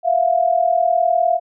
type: tone pair together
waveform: sine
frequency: 669 / 708.8 Hz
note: E5 / F5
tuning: +25 / +25 cents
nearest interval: minor second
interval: 100 cents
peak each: -16 dBFS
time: 0.03-1.4 s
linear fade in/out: 50 ms
effects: none